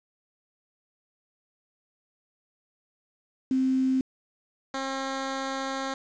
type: tone pair in turn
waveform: sine / 10% pulse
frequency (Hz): 261.6 / 268.5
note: C4 / C4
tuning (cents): 0 / +45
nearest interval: unison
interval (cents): 45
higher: second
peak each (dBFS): -21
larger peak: neither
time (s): 3.51-4.01 / 4.74-5.94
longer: second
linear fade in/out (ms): 2
effects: resampled to 16000 Hz + 8-bit